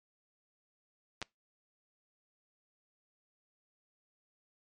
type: clicks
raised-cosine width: 0.2 ms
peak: -20 dBFS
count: 2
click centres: 1.217 / 1.226 s
effects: noise-tail reverb RT60 0.2 s tail -25 dB re dry + MP3 48 kbps